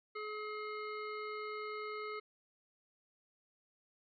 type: harmonic tone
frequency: 425.1 Hz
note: G#4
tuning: 40 cents sharp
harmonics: 1 / 3 / 5 / 7 / 9 / 10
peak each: -43 / -44 / -47 / -61 / -61 / -56 dBFS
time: 0.15-2.2 s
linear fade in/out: 10 ms
effects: none

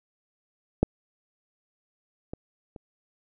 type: clicks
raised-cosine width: 2 ms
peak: -6 / -21 / -28 dBFS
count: 3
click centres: 0.83 / 2.335 / 2.762 s
effects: none

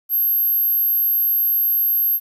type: tone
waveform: sine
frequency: 12544 Hz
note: G9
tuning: in tune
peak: -15 dBFS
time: 0.09-2.2 s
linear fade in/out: 50 ms
effects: 9-bit

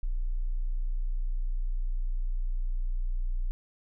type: tone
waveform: sine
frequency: 29.95 Hz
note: A#0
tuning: 48 cents sharp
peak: -26 dBFS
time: 0.03-3.51 s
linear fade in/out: 0 ms
effects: none

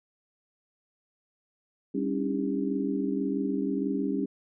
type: tone cluster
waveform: sine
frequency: 198 / 274.1 / 295.9 / 320.3 / 400.6 Hz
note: G3 / C#4 / D4 / E4 / G4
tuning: +18 / -19 / +13 / -50 / +38 cents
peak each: -32 / -29 / -38 / -35 / -34 dBFS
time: 1.94-4.26 s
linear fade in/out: 10 ms
effects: none

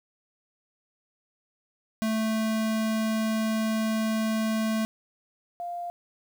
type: tone pair in turn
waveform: square / sine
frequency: 220 / 698.5 Hz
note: A3 / F5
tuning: 0 / 0 cents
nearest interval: octave + minor sixth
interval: 2000 cents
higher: second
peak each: -25 / -31 dBFS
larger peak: first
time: 2.02-4.85 / 5.6-5.9 s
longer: first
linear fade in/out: 0 ms
effects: 10-bit

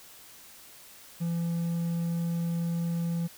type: tone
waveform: triangle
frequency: 169 Hz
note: E3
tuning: 43 cents sharp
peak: -25 dBFS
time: 1.2-3.28 s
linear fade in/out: 20 ms
effects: white hiss -51 dBFS RMS until 3.37 s

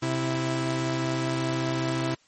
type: tone pair together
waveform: sawtooth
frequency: 130.5 / 328.8 Hz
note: C3 / E4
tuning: -4 / -4 cents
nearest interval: octave + major third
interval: 1600 cents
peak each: -24 dBFS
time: 0.02-2.15 s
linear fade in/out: 10 ms
effects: white hiss -62 dBFS RMS until 2.27 s + MP3 32 kbps

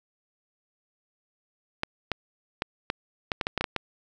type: clicks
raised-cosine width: 0.3 ms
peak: -10 dBFS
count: 11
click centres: 1.834 / 2.117 / 2.621 / 2.901 / 3.318 / 3.412 / 3.469 / 3.577 / 3.61 / 3.642 / 3.763 s
effects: none

